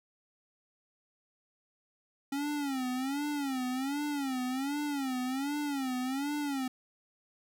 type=tone with vibrato; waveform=square; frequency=272.5 Hz; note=C#4; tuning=29 cents flat; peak=-32 dBFS; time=2.32-6.68 s; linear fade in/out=5 ms; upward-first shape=sine; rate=1.3 Hz; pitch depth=140 cents each way; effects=none